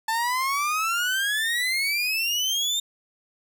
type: exponential sweep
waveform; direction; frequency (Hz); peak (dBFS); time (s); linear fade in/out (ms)
30% pulse; up; 880 to 3661; -20; 0.08-2.8; 5
effects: none